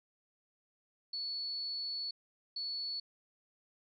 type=tone bursts at uneven times; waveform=sine; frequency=4423 Hz; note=C#8; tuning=5 cents flat; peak=-36 dBFS; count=2; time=1.13-2.11 / 2.56-3 s; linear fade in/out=5 ms; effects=none